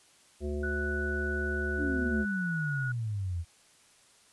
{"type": "harmonic tone", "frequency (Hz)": 73.42, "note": "D2", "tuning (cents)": 0, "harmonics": [1, 3, 5, 7, 9], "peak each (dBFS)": [-33, -39, -35, -45, -46], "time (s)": [0.4, 2.26], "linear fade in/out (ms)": 50}
{"type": "tone with pitch glide", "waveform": "sine", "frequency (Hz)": [1480, 1452.9], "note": ["F#6", "F#6"], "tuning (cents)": [0, -32], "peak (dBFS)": -33, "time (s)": [0.63, 2.92], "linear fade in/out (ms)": 5, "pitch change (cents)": -32, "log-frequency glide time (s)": [2.36, 2.72]}
{"type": "exponential sweep", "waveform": "sine", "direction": "down", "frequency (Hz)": [302.5, 81.2], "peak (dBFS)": -30, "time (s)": [1.77, 3.45], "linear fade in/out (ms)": 50}
{"effects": ["white hiss -61 dBFS RMS until 4.32 s", "resampled to 24000 Hz"]}